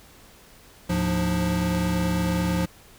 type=tone cluster; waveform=square; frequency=75.1 / 107.7 / 176.4 / 302.6 Hz; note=D2 / A2 / F3 / D#4; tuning=+39 / -37 / +18 / -48 cents; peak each=-31 / -32 / -24 / -32 dBFS; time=0.89-2.66 s; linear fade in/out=10 ms; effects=pink hiss -51 dBFS RMS until 2.98 s